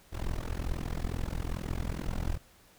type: noise with amplitude modulation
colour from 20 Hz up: brown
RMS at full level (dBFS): -29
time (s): 0.12-2.38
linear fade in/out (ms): 20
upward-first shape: sine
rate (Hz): 42.3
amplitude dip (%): 100
effects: pink hiss -60 dBFS RMS until 2.78 s